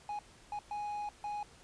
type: tone bursts at uneven times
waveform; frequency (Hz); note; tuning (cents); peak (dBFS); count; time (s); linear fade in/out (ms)
triangle; 830.6; G#5; 0; -34; 4; 0.09-0.19 / 0.52-0.59 / 0.71-1.09 / 1.24-1.43; 2
effects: pink hiss -59 dBFS RMS until 1.63 s + resampled to 22050 Hz